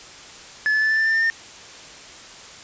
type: tone with pitch steps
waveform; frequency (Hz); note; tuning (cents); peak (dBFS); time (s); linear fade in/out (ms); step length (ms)
triangle; 1723 / 1736 / 1749.1 / 1762.3 / 1775.5 / 1788.9 / 1802.4 / 1816; A6 / A6 / A6 / A6 / A6 / A6 / A6 / A#6; -37 / -24 / -11 / +2 / +15 / +28 / +41 / -46; -15; 0.66-1.3; 0; 80
effects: white hiss -41 dBFS RMS until 2.63 s + resampled to 16000 Hz